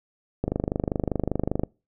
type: click train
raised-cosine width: 2 ms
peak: -11 dBFS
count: 31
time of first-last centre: 0.44-1.635 s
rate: 25.1 Hz
effects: noise-tail reverb RT60 0.3 s tail -25 dB re dry